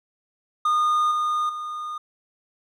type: tone with level steps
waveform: triangle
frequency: 1223 Hz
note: D#6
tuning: 30 cents flat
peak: -16 / -19 / -27 dBFS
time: 0.65-1.98 s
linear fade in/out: 5 ms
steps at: 1.11 / 1.49 s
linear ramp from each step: 5 ms
effects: none